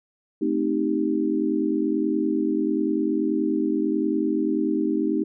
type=chord; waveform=sine; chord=A half-diminished seventh; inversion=none; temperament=equal; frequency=220 / 261.6 / 311.1 / 392 Hz; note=A3 / C4 / Eb4 / G4; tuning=0 / 0 / 0 / 0 cents; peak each=-28 / -27 / -23 / -28 dBFS; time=0.41-5.24 s; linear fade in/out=10 ms; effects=none